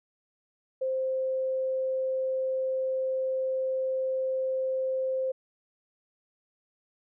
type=tone; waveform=sine; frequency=523.3 Hz; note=C5; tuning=in tune; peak=-26 dBFS; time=0.81-5.32 s; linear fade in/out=10 ms; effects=none